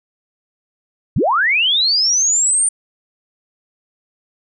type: linear sweep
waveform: sine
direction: up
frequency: 68.9 to 9100 Hz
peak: -12 dBFS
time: 1.16-2.69 s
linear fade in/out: 5 ms
effects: none